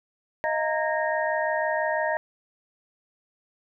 sine tone cluster, 624 / 690 / 925 / 1640 / 1852 Hz, D#5 / F5 / A#5 / G#6 / A#6, +5 / -21 / -14 / -22 / -12 cents, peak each -26 / -33 / -29 / -34 / -30 dBFS, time 0.44-2.17 s, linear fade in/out 0 ms, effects none

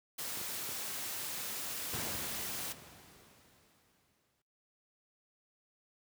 white noise, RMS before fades -40 dBFS, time 0.18-2.73 s, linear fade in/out 10 ms
clicks, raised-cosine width 2 ms, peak -34 dBFS, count 4, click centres 0.373 / 0.414 / 0.691 / 2.072 s
pink noise with exponential decay, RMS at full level -39 dBFS, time 1.93-4.42 s, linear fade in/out 5 ms, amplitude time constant 540 ms
effects noise-tail reverb RT60 0.4 s tail -21 dB re dry + high-pass 80 Hz 12 dB/octave

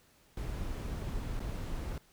brown noise with dropouts, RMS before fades -37 dBFS, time 0.37-1.98 s, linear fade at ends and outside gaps 2 ms, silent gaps 1.395-1.402 s, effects pink hiss -65 dBFS RMS until 2.12 s

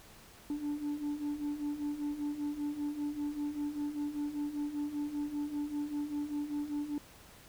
sine beating tone pair, 289.5 / 294.6 Hz, D4 / D4, -25 / +6 cents, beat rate 5.1 Hz, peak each -37 / -33 dBFS, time 0.5-6.98 s, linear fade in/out 2 ms, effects tanh soft clip ceiling -31 dBFS + pink hiss -56 dBFS RMS until 7.48 s

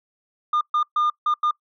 sine tone bursts at uneven times, 1211 Hz, D#6, 47 cents flat, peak -15 dBFS, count 5, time 0.53-0.61 / 0.74-0.83 / 0.96-1.1 / 1.26-1.34 / 1.43-1.51 s, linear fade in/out 5 ms, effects noise-tail reverb RT60 0.1 s tail -23 dB re dry + tanh soft clip ceiling -16 dBFS

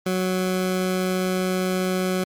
20% pulse tone, 185 Hz, F#3, in tune, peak -16 dBFS, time 0.06-2.24 s, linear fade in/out 5 ms, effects MP3 96 kbps

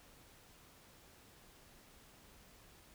silence, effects pink hiss -62 dBFS RMS until 2.94 s

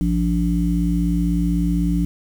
harmonic tone, 58 Hz, A#1, 8 cents flat, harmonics 1 / 3 / 5, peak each -21 / -19 / -23 dBFS, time 0.01-2.05 s, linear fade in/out 0 ms, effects 7-bit

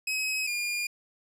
sawtooth tone pair in turn, 2548 / 2417 Hz, D#7 / D7, +41 / +49 cents, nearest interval minor second, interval 92 cents, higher first, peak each -24 / -25 dBFS, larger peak first, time 0.07-0.47 / 0.47-0.87 s, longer neither, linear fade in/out 5 ms, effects low-pass 12000 Hz 12 dB/octave

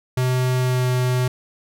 square tone with pitch glide, 127.3 to 126.13 Hz, C3 to B2, -47 to +37 cents, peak -18 dBFS, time 0.17-1.28 s, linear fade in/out 5 ms, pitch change -16 cents, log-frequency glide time 0.59-0.9 s, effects none

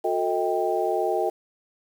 sine tone cluster, 363.1 / 444.9 / 635 / 789 Hz, F#4 / A4 / D#5 / G5, -33 / +19 / +35 / +11 cents, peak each -27 dBFS, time 0.04-1.3 s, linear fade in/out 10 ms, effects 8-bit

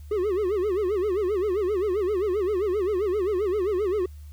triangle tone with vibrato, 392 Hz, G4, in tune, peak -20 dBFS, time 0.11-4.06 s, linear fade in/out 5 ms, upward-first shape sine, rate 7.6 Hz, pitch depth 180 cents each way, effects added 74 Hz sine -39 dBFS peak until 4.32 s + white hiss -61 dBFS RMS until 4.32 s

